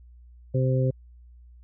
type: harmonic tone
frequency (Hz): 130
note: C3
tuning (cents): -11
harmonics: 1 / 2 / 3 / 4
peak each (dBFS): -21 / -32 / -31 / -29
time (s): 0.54-0.91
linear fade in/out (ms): 10
effects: added 60 Hz sine -47 dBFS peak until 1.63 s